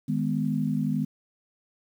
sine chord, G# minor, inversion second, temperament just, 155.74 / 207.7 / 249.2 Hz, D#3 / G#3 / B3, +2 / 0 / +16 cents, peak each -28 dBFS, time 0.08-1.05 s, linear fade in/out 10 ms, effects 9-bit

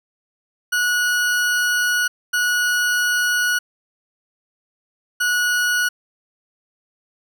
40% pulse tone bursts at uneven times, 1462 Hz, F#6, 21 cents flat, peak -16 dBFS, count 3, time 0.72-2.08 / 2.33-3.59 / 5.2-5.89 s, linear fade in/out 10 ms, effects none

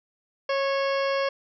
harmonic tone with a mistuned harmonic, 548 Hz, C#5, 20 cents flat, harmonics 1 / 2 / 3 / 4 / 5 / 6 / 8 / 9 / 10, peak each -24 / -30 / -34 / -36 / -38 / -40 / -42 / -43 / -44 dBFS, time 0.49-1.29 s, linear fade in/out 5 ms, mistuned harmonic 3, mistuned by +21 cents, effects none

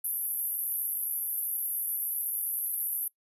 pink band-pass noise, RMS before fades -32 dBFS, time 0.04-3.08 s, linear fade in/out 5 ms, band 11000 to 13000 Hz, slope 96 dB/octave, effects noise-tail reverb RT60 0.1 s tail -23 dB re dry + resampled to 32000 Hz

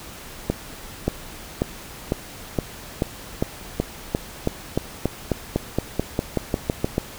accelerating click train, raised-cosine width 2 ms, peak -6 dBFS, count 22, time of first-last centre 0.5-6.981 s, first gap 580 ms, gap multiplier 0.93, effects pink hiss -39 dBFS RMS until 7.18 s

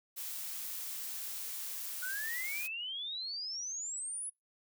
blue noise, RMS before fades -41 dBFS, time 0.16-2.68 s, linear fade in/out 20 ms
sine exponential sweep, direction up, 1450 to 10460 Hz, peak -37 dBFS, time 2.02-4.3 s, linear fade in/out 10 ms
effects noise-tail reverb RT60 0.2 s tail -26 dB re dry

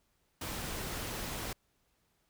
pink noise, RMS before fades -39 dBFS, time 0.41-1.53 s, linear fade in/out 5 ms, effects pink hiss -75 dBFS RMS until 2.29 s

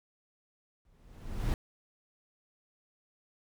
brown noise with exponential growth, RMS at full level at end -27 dBFS, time 0.85-1.54 s, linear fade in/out 1 ms, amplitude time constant 150 ms, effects none

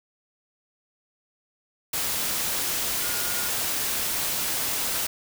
sine tone in noise, 1433 Hz, F6, 44 cents sharp, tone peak -37 dBFS, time 3.02-3.49 s, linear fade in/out 5 ms, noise white, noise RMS -27 dBFS, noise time 1.93-5.07 s, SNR -13 dB, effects none

